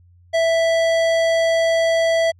square tone with low-pass filter, 659.3 Hz, E5, in tune, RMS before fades -17 dBFS, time 0.33-2.32 s, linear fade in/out 20 ms, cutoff 6100 Hz, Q 0.54, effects added 88 Hz sine -48 dBFS peak until 2.39 s

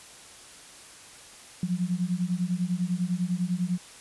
sine beating tone pair, 173.8 / 183.8 Hz, F3 / F#3, -8 / -11 cents, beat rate 10 Hz, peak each -28 / -28 dBFS, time 1.63-3.78 s, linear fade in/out 2 ms, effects white hiss -48 dBFS RMS until 4 s + resampled to 24000 Hz

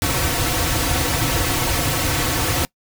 pink noise with comb filter, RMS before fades -20 dBFS, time 0.02-2.65 s, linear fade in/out 0 ms, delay 4.9 ms, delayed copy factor -0.9, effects noise-tail reverb RT60 0.1 s tail -23 dB re dry

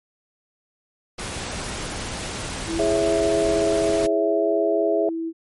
pink noise, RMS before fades -30 dBFS, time 1.18-4.07 s, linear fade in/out 10 ms
sine tone with vibrato, 329.6 Hz, E4, in tune, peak -24 dBFS, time 2.66-5.33 s, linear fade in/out 50 ms, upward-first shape sine, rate 0.63 Hz, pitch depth 12 cents each way
sine chord, C# minor, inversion second, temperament equal, 415.3 / 554.4 / 659.3 Hz, G#4 / C#5 / E5, 0 / 0 / 0 cents, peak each -22 / -27 / -21 dBFS, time 2.79-5.09 s, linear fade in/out 2 ms
effects MP3 48 kbps

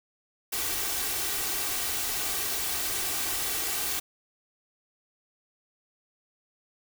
white noise with comb filter, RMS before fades -30 dBFS, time 0.52-4 s, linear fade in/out 10 ms, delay 2.6 ms, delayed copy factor +0.55, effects none

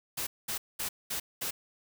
white noise bursts, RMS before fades -34 dBFS, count 5, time 0.17-1.51 s, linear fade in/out 10 ms, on 100 ms, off 210 ms, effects none

